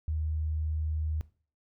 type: tone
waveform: sine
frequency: 77.78 Hz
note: D#2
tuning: in tune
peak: -28 dBFS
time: 0.08-1.21 s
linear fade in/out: 0 ms
effects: noise-tail reverb RT60 0.4 s tail -18 dB re dry